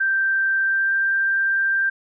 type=tone with pitch glide; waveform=sine; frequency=1568 to 1578.9 Hz; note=G6 to G6; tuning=0 to +12 cents; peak=-17 dBFS; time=0-1.9 s; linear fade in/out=10 ms; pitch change=+12 cents; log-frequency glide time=0.63-0.93 s; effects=none